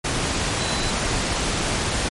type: tone in noise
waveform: sine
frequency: 4009 Hz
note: B7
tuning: 25 cents sharp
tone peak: -31 dBFS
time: 0.59-0.91 s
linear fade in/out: 10 ms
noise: pink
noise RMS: -23 dBFS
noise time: 0.04-2.09 s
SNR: -11 dB
effects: low-pass 10000 Hz 12 dB/octave + MP3 48 kbps